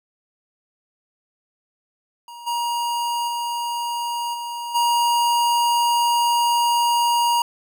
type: tone with level steps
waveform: square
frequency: 948 Hz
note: A#5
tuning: 29 cents sharp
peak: -37 / -22 / -24 / -28 / -17 dBFS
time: 2.28-7.42 s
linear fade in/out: 2 ms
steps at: 2.46 / 3.27 / 4.33 / 4.74 s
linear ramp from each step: 20 ms
effects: none